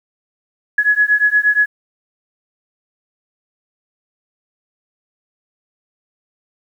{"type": "beating tone pair", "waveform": "sine", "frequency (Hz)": [1683, 1691.5], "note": ["G#6", "G#6"], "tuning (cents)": [23, 31], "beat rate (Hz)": 8.5, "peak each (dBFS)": -14, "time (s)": [0.78, 1.66], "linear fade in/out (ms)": 5, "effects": ["8-bit"]}